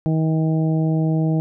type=harmonic tone; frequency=159 Hz; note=D#3; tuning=38 cents sharp; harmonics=1 / 2 / 3 / 4 / 5; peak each=-17 / -23 / -31 / -31 / -36 dBFS; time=0.06-1.4 s; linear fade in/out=0 ms; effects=none